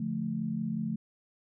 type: chord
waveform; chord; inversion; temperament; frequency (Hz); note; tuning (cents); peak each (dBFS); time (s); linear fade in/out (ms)
sine; D minor; none; equal with one note detuned; 143.56 / 174.61 / 220; D3 / F3 / A3; -39 / 0 / 0; -38 / -35 / -32; 0-0.96; 5
effects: none